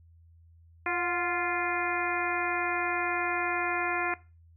harmonic tone with a mistuned harmonic, 348.4 Hz, F4, 4 cents flat, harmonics 1 / 2 / 3 / 4 / 5 / 6 / 7, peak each -35 / -35 / -35 / -35 / -35 / -35 / -35 dBFS, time 0.86-4.14 s, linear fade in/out 2 ms, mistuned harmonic 2, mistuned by +49 cents, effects noise-tail reverb RT60 0.3 s tail -19 dB re dry + added 83 Hz sine -54 dBFS peak until 4.56 s

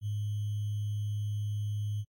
sine tone with sample-and-hold, 104.3 Hz, G#2, 8 cents sharp, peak -30 dBFS, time 0.01-2.05 s, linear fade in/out 50 ms, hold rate 3150 Hz, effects AAC 48 kbps

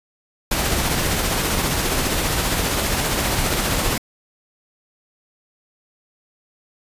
pink noise with tremolo, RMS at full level -19 dBFS, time 0.51-3.98 s, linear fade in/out 5 ms, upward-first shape triangle, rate 15 Hz, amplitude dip 35%, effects resampled to 32000 Hz

